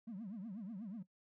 triangle tone with vibrato, 207.7 Hz, G#3, in tune, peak -40 dBFS, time 0.07-1.03 s, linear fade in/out 10 ms, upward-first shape triangle, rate 8.2 Hz, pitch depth 290 cents each way, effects noise-tail reverb RT60 0.1 s tail -19 dB re dry + tanh soft clip ceiling -40 dBFS

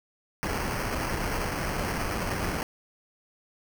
pink noise with sample-and-hold, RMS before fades -30 dBFS, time 0.43-2.63 s, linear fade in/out 0 ms, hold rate 3675 Hz, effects none

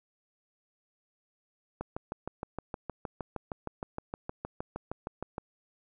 click train, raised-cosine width 1 ms, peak -21 dBFS, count 24, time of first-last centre 1.81-5.381 s, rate 6.44 Hz, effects none

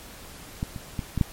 clicks, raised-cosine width 5 ms, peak -14 / -22 / -15 / -13 / -7 dBFS, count 5, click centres 0.629 / 0.762 / 0.992 / 1.177 / 1.212 s, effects pink hiss -44 dBFS RMS until 1.32 s + MP3 64 kbps

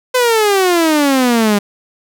sawtooth exponential sweep, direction down, 513 to 200.3 Hz, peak -6 dBFS, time 0.14-1.59 s, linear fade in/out 10 ms, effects none

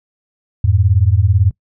sine beating tone pair, 87.31 / 105.31 Hz, F2 / G#2, 0 / +25 cents, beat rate 18 Hz, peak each -12 dBFS, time 0.64-1.51 s, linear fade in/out 5 ms, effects noise-tail reverb RT60 0.1 s tail -23 dB re dry

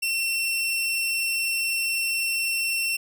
sawtooth tone, 2708 Hz, E7, 46 cents sharp, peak -20 dBFS, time 0.02-2.97 s, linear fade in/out 10 ms, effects none

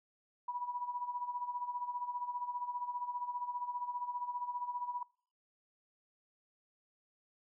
sine tone with tremolo, 977 Hz, B5, 19 cents flat, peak -34 dBFS, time 0.48-5.03 s, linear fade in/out 5 ms, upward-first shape sine, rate 15 Hz, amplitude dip 75%, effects noise-tail reverb RT60 0.5 s tail -25 dB re dry

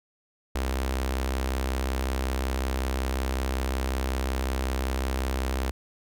sawtooth tone with notch filter, 65.41 Hz, C2, in tune, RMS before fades -28 dBFS, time 0.55-5.71 s, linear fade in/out 5 ms, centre 140 Hz, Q 0.82, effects none

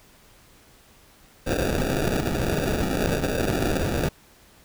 white noise with sample-and-hold, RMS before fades -24 dBFS, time 1.46-4.09 s, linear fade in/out 10 ms, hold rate 1050 Hz, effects pink hiss -54 dBFS RMS until 4.64 s

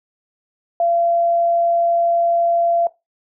sine tone, 683 Hz, F5, 39 cents flat, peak -14 dBFS, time 0.8-2.87 s, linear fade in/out 2 ms, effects noise-tail reverb RT60 0.2 s tail -18 dB re dry

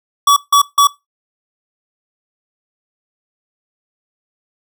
square tone bursts, 1139 Hz, C#6, 47 cents sharp, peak -7 dBFS, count 3, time 0.27-0.872 s, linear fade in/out 5 ms, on 94 ms, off 160 ms, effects noise-tail reverb RT60 0.2 s tail -19 dB re dry

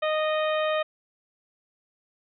harmonic tone, 619 Hz, D#5, 9 cents flat, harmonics 1 / 2 / 3 / 4 / 5 / 6, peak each -24 / -30 / -34 / -36 / -38 / -40 dBFS, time 0.02-0.83 s, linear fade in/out 10 ms, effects none

